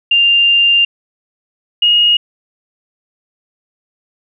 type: tone pair in turn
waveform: sine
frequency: 2794 / 2869 Hz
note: F7 / F7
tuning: 0 / +46 cents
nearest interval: unison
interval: 46 cents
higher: second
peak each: -7 dBFS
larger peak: neither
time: 0.11-0.85 / 1.82-2.17 s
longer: first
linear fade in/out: 5 ms
effects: none